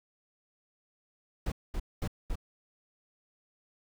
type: noise bursts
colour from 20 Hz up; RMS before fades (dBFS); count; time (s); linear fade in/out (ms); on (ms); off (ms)
brown; -32; 4; 1.46-2.356; 5; 59; 220
effects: none